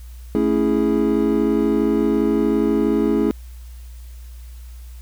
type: chord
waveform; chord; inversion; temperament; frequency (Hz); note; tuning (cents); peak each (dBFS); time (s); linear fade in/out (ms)
triangle; A major seventh; none; equal; 220 / 277.2 / 329.6 / 415.3; A3 / C#4 / E4 / G#4; 0 / 0 / 0 / 0; -19; 0.35-3.31; 0
effects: added 60 Hz sine -34 dBFS peak until 5.01 s + white hiss -52 dBFS RMS until 5.01 s